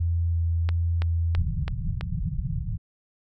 sine tone with vibrato, 84 Hz, E2, 33 cents sharp, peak -21 dBFS, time 0-1.43 s, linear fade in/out 10 ms, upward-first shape square, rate 1.5 Hz, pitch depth 9 cents each way
click train, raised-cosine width 0.3 ms, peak -16 dBFS, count 5, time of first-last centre 0.69-2.01 s, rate 3.03 Hz
pink low-pass noise, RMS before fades -28 dBFS, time 1.36-2.78 s, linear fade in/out 20 ms, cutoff 180 Hz, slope 96 dB/octave
effects none

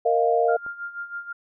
sine chord, Bb suspended fourth, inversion none, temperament equal with one note detuned, 464.6 / 622.3 / 698.5 Hz, Bb4 / Eb5 / F5, -6 / 0 / 0 cents, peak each -21 / -24 / -21 dBFS, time 0.05-0.57 s, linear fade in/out 10 ms
sine tone with tremolo, 1400 Hz, F6, 4 cents sharp, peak -28 dBFS, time 0.48-1.33 s, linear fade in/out 10 ms, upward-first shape sine, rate 6.2 Hz, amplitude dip 75%
click, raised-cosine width 1 ms, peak -30 dBFS, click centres 0.664 s
effects none

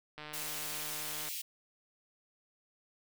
click train, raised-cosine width 0.3 ms, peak -29 dBFS, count 168, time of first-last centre 0.18-1.286 s, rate 151 Hz
white high-pass noise, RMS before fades -40 dBFS, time 0.33-1.42 s, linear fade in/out 10 ms, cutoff 2100 Hz, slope 48 dB/octave
effects none

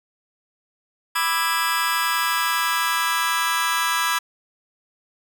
sawtooth chord, E dominant seventh, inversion second, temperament just, 988.9 / 1186.7 / 1318.5 / 1648.1 Hz, B5 / D6 / E6 / G#6, +2 / +18 / 0 / -14 cents, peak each -21 / -23 / -22 / -21 dBFS, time 1.15-4.19 s, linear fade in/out 10 ms, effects none

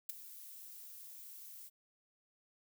violet noise with ADSR envelope, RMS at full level -36 dBFS, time 0.09-1.7 s, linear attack 5 ms, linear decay 13 ms, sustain -16 dB, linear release 33 ms, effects none

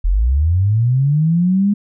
sine linear sweep, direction up, 38.27 to 207.7 Hz, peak -11 dBFS, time 0.04-1.74 s, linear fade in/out 10 ms, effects none

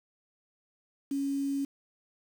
sine tone with quantisation, 277.6 Hz, C#4, 3 cents sharp, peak -28 dBFS, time 1.11-1.65 s, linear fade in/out 5 ms, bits 8, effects none

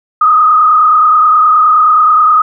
sine tone with frequency modulation, 1244 Hz, D#6, 1 cent flat, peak -4 dBFS, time 0.21-2.42 s, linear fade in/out 5 ms, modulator 29.5 Hz, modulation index 1.3, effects none

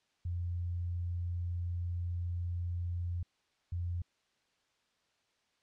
sine tone bursts at uneven times, 87.31 Hz, F2, in tune, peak -33 dBFS, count 2, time 0.25-3.23 / 3.72-4.02 s, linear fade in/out 5 ms, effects white hiss -75 dBFS RMS until 5.62 s + low-pass 5000 Hz 12 dB/octave

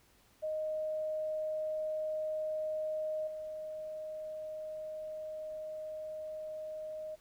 sine tone with level steps, 621 Hz, D#5, 3 cents flat, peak -33 / -39 dBFS, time 0.42-7.16 s, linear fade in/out 20 ms, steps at 3.27 s, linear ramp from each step 5 ms, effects pink hiss -66 dBFS RMS until 7.2 s

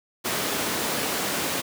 pink high-pass noise, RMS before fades -27 dBFS, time 0.24-1.62 s, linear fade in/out 20 ms, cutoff 220 Hz, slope 12 dB/octave, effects none

